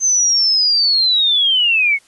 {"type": "linear sweep", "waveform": "sine", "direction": "down", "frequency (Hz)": [6272, 2159], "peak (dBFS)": -11, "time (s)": [0, 1.99], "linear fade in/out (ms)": 50, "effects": ["white hiss -52 dBFS RMS until 2.07 s", "resampled to 24000 Hz"]}